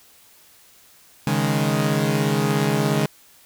sawtooth chord, C# suspended second, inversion none, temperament equal, 138.59 / 155.56 / 207.7 Hz, C#3 / D#3 / G#3, 0 / 0 / 0 cents, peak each -19 dBFS, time 1.27-3.06 s, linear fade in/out 2 ms, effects white hiss -52 dBFS RMS until 3.45 s

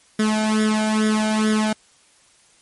sawtooth tone with flanger, 215.8 Hz, A3, 33 cents flat, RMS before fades -19 dBFS, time 0.19-1.73 s, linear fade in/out 5 ms, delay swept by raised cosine 0.57 to 1.34 ms, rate 2.3 Hz, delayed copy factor +0.85, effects white hiss -55 dBFS RMS until 2.61 s + MP3 48 kbps

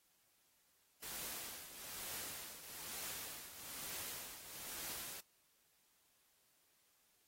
white noise with tremolo, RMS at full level -45 dBFS, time 1.02-5.21 s, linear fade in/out 10 ms, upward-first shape triangle, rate 1.1 Hz, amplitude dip 70%, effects white hiss -75 dBFS RMS until 7.27 s + AAC 48 kbps

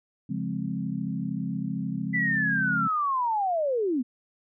sine chord, Db major seventh, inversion none, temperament equal, 138.59 / 174.61 / 207.7 / 261.6 Hz, Db3 / F3 / Ab3 / C4, 0 / 0 / 0 / 0 cents, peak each -35 / -32 / -32 / -34 dBFS, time 0.29-2.88 s, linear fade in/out 10 ms
sine linear sweep, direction down, 2001 to 230 Hz, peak -23 dBFS, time 2.13-4.03 s, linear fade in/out 20 ms
effects none

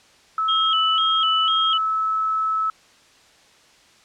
sine tone, 1301 Hz, E6, 23 cents flat, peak -19 dBFS, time 0.38-2.7 s, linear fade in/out 2 ms
sine tone with vibrato, 3103 Hz, G7, 18 cents flat, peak -19 dBFS, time 0.48-1.78 s, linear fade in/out 10 ms, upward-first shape square, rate 2 Hz, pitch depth 72 cents each way
effects white hiss -53 dBFS RMS until 4.04 s + low-pass 6000 Hz 12 dB/octave

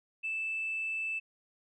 sine tone, 2637 Hz, E7, in tune, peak -31 dBFS, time 0.23-1.2 s, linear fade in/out 20 ms, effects tanh soft clip ceiling -27 dBFS

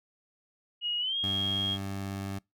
sine tone with pitch glide, 2888 to 3260 Hz, F#7 to G#7, -43 to -33 cents, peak -28 dBFS, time 0.81-1.78 s, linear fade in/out 50 ms, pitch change +210 cents, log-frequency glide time 0.99-1.17 s
20% pulse tone, 98 Hz, G2, in tune, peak -29 dBFS, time 1.23-2.39 s, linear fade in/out 10 ms
effects noise-tail reverb RT60 0.2 s tail -25 dB re dry

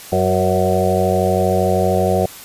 harmonic tone with a mistuned harmonic, 92.8 Hz, F#2, 6 cents sharp, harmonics 1 / 2 / 4 / 5 / 6 / 7 / 8, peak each -21 / -21 / -21 / -21 / -21 / -21 / -21 dBFS, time 0.12-2.26 s, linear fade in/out 5 ms, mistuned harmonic 5, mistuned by +30 cents, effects white hiss -36 dBFS RMS until 2.44 s + resampled to 32000 Hz

